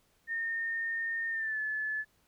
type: tone with pitch glide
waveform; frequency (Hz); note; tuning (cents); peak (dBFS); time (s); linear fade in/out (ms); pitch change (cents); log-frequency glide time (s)
sine; 1828 to 1728.4; A#6 to A6; -34 to -31; -31; 0.27-2.05; 50; -97; 1.3-1.59
effects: pink hiss -70 dBFS RMS until 2.27 s